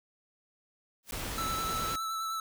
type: noise with exponential growth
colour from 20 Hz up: white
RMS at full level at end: -37 dBFS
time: 1.03-1.11 s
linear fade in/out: 1 ms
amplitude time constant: 16 ms
type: noise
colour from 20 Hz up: pink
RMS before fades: -37 dBFS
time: 1.12-1.96 s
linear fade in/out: 5 ms
type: tone with vibrato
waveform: square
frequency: 1318.5 Hz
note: E6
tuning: in tune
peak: -33 dBFS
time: 1.38-2.4 s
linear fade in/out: 2 ms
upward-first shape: sine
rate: 9.7 Hz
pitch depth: 19 cents each way
effects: none